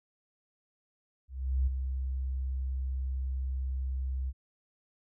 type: tone with ADSR envelope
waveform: sine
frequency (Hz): 65.41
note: C2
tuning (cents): 0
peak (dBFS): -23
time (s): 1.28-4.33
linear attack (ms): 390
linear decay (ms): 12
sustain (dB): -7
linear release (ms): 44
effects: none